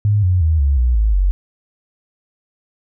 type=tone with pitch steps; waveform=sine; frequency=103.83 / 90.91 / 79.6 / 69.7 / 61.03 / 53.44 / 46.79 Hz; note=G#2 / F#2 / D#2 / C#2 / B1 / A1 / F#1; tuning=0 / -30 / +40 / +10 / -20 / -50 / +20 cents; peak=-11 dBFS; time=0.05-1.31 s; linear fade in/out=0 ms; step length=180 ms; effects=none